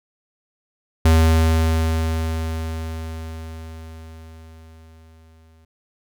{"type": "tone with exponential decay", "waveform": "square", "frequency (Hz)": 80.7, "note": "E2", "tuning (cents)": -36, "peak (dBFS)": -11, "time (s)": [1.05, 5.65], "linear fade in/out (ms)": 5, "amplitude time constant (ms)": 1000, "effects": []}